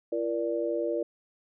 sine tone cluster, 339.5 / 473.5 / 585 Hz, F4 / A#4 / D5, -49 / +27 / -7 cents, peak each -31 dBFS, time 0.12-1.03 s, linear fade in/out 5 ms, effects none

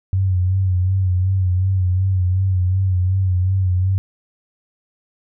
sine tone with vibrato, 93.1 Hz, F#2, 11 cents sharp, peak -14 dBFS, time 0.13-3.98 s, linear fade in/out 0 ms, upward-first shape sine, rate 2.7 Hz, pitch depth 55 cents each way, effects none

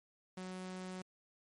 sawtooth tone, 185 Hz, F#3, in tune, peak -39 dBFS, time 0.37-1.02 s, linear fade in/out 5 ms, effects MP3 48 kbps

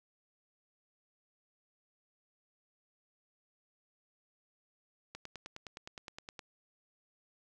click train, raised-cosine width 0.2 ms, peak -27 dBFS, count 13, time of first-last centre 5.15-6.392 s, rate 9.66 Hz, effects none

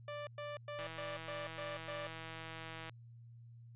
sawtooth tone bursts, 587.3 Hz, D5, in tune, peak -38 dBFS, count 7, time 0.08-2.07 s, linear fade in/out 2 ms, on 190 ms, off 110 ms
click train, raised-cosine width 0.3 ms, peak -31 dBFS, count 342, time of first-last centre 0.79-2.895 s, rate 162 Hz
effects added 117 Hz sine -53 dBFS peak until 3.75 s + resampled to 8000 Hz

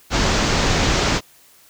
pink low-pass noise, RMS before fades -18 dBFS, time 0.1-1.21 s, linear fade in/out 50 ms, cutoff 7000 Hz, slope 48 dB/octave, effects white hiss -51 dBFS RMS until 1.69 s

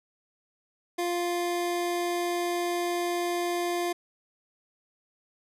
25% pulse tone, 349.2 Hz, F4, in tune, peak -23 dBFS, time 0.98-3.93 s, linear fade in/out 10 ms, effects resampled to 32000 Hz

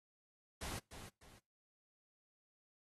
pink noise with echo, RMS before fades -45 dBFS, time 0.61-0.79 s, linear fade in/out 5 ms, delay 300 ms, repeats 2, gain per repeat -9 dB, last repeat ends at 1.39 s, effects noise-tail reverb RT60 0.3 s tail -25 dB re dry + AAC 32 kbps

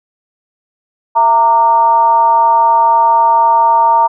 sine tone with frequency modulation, 922 Hz, A#5, 19 cents flat, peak -6 dBFS, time 1.15-4.08 s, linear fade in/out 20 ms, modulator 255 Hz, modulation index 0.51, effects none

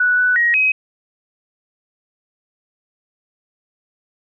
sine tone with pitch steps, 1477 / 1489 / 1890 / 2534 Hz, F#6 / F#6 / A#6 / D#7, -3 / +11 / +23 / +31 cents, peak -12 dBFS, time 0-0.72 s, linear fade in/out 5 ms, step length 180 ms, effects none

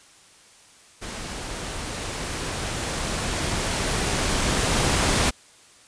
pink noise with level ramp, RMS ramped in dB -34 to -20 dBFS, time 1.01-5.31 s, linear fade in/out 20 ms, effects white hiss -52 dBFS RMS until 5.87 s + resampled to 22050 Hz

